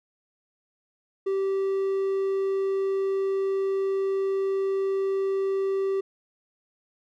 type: tone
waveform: triangle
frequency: 388.5 Hz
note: G4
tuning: 16 cents flat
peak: -21 dBFS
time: 1.26-6.01 s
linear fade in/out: 10 ms
effects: none

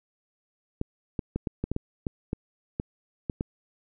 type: clicks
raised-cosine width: 3 ms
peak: -15 dBFS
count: 12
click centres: 0.814 / 1.192 / 1.36 / 1.472 / 1.64 / 1.716 / 1.764 / 2.068 / 2.331 / 2.799 / 3.298 / 3.409 s
effects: none

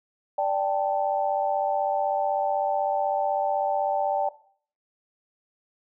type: chord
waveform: sine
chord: D suspended fourth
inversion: none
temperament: equal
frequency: 587.3 / 784 / 880 Hz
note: D5 / G5 / A5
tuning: 0 / 0 / 0 cents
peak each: -26 / -25 / -29 dBFS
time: 0.38-4.29 s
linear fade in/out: 5 ms
effects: noise-tail reverb RT60 0.5 s tail -17 dB re dry

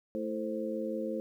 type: harmonic tone with a mistuned harmonic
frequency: 110 Hz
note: A2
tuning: in tune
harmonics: 2 / 3 / 4 / 5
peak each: -37 / -38 / -40 / -36 dBFS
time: 0.15-1.2 s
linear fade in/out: 0 ms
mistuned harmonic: 5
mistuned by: -78 cents
effects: 11-bit

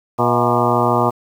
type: harmonic tone with a mistuned harmonic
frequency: 120 Hz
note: B2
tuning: 49 cents flat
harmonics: 1 / 2 / 3 / 4 / 5 / 6 / 7 / 8 / 9 / 10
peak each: -22 / -22 / -22 / -22 / -22 / -22 / -22 / -22 / -22 / -22 dBFS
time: 0.18-1.11 s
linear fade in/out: 20 ms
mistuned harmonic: 5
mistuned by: +75 cents
effects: 7-bit

